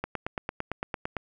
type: click train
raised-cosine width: 0.5 ms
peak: -15 dBFS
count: 11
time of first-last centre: 0.04-1.167 s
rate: 8.87 Hz
effects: none